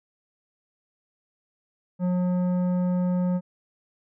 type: tone with tanh clipping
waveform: sine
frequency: 180 Hz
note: F#3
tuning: 47 cents flat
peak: -23 dBFS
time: 1.99-3.41 s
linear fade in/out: 50 ms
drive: 11 dB
effects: none